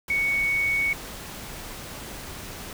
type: tone in noise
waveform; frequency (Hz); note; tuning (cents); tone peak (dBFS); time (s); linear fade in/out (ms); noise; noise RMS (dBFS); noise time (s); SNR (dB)
sine; 2226; C#7; +7; -21; 0.1-0.93; 2; pink; -38; 0.08-2.73; +14
effects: none